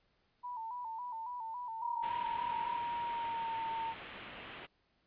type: tone with vibrato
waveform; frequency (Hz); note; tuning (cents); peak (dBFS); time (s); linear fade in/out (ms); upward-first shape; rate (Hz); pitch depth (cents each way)
sine; 939; A#5; +12; -39; 0.43-2.79; 20; square; 3.6; 76
type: tone with pitch glide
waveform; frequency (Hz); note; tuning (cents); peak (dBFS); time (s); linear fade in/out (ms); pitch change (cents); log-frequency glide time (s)
sine; 944 to 908.7; A#5 to A#5; +22 to -44; -35; 1.8-3.95; 50; -66; 3.04-3.56
type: low-pass noise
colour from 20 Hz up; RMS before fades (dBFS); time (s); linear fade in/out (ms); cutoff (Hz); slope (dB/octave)
white; -49; 2.02-4.67; 20; 3200; 48
effects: pink hiss -75 dBFS RMS until 5.06 s + resampled to 11025 Hz